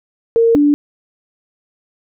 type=tone pair in turn; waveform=sine; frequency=460 / 291.5 Hz; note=A#4 / D4; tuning=-23 / -13 cents; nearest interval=minor sixth; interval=790 cents; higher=first; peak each=-8 dBFS; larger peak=neither; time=0.36-0.55 / 0.55-0.74 s; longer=neither; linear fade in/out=0 ms; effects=none